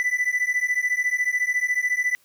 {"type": "beating tone pair", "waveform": "triangle", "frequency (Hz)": [1981, 1995], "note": ["B6", "B6"], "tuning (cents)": [5, 17], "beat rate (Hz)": 14, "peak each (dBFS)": -22, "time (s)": [0, 2.15], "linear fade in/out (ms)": 0, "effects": ["white hiss -61 dBFS RMS until 2.24 s"]}